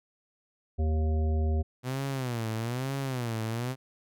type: harmonic tone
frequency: 78.1 Hz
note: D#2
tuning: 7 cents sharp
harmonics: 1 / 3 / 5 / 7 / 9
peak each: -24 / -37 / -38 / -44 / -43 dBFS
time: 0.78-1.63 s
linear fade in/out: 20 ms
type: tone with vibrato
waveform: sawtooth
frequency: 123.47 Hz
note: B2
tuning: in tune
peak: -26 dBFS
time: 1.83-3.76 s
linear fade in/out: 50 ms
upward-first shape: sine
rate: 1.1 Hz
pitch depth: 190 cents each way
effects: none